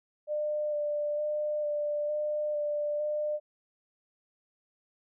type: tone with vibrato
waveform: sine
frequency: 596 Hz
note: D5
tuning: 25 cents sharp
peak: -28 dBFS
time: 0.27-3.4 s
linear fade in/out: 50 ms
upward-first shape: square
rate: 1.1 Hz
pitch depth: 13 cents each way
effects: none